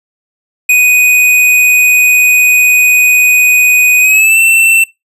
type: tone with pitch glide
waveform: square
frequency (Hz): 2489 to 2683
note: D#7 to E7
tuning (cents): 0 to +30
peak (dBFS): -5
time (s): 0.69-4.84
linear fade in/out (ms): 5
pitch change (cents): +130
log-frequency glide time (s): 4-4.39
effects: noise-tail reverb RT60 0.2 s tail -22 dB re dry + resampled to 32000 Hz